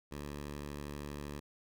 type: tone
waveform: 10% pulse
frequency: 72.6 Hz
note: D2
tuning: 19 cents flat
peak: -33 dBFS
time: 0.11-1.4 s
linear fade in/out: 10 ms
effects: none